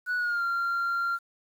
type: tone with pitch glide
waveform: sine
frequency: 1474 to 1383.3 Hz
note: F#6 to F6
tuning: -7 to -17 cents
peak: -23 dBFS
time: 0.06-1.19 s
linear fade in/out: 50 ms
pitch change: -110 cents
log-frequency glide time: 0.17-0.43 s
effects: tanh soft clip ceiling -24 dBFS + 9-bit